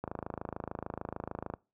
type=click train; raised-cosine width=1 ms; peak=-22 dBFS; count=41; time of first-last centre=0.04-1.538 s; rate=26.7 Hz; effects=noise-tail reverb RT60 0.3 s tail -23 dB re dry + high-pass 60 Hz 12 dB/octave